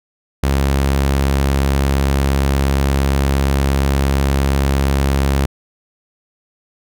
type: tone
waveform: sawtooth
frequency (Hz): 68.6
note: C#2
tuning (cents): -17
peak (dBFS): -9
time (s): 0.43-5.46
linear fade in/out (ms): 5
effects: none